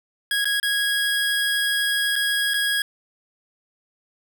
25% pulse tone with dropouts, 1652 Hz, G#6, 10 cents flat, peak -16 dBFS, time 0.31-2.82 s, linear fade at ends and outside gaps 2 ms, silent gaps 0.445-0.454 / 0.6-0.629 / 2.157-2.161 / 2.537-2.541 s, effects none

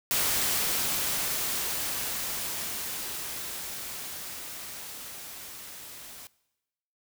white noise with level ramp, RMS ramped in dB -26 to -45 dBFS, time 0.11-6.27 s, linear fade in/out 0 ms, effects noise-tail reverb RT60 1.0 s tail -21 dB re dry

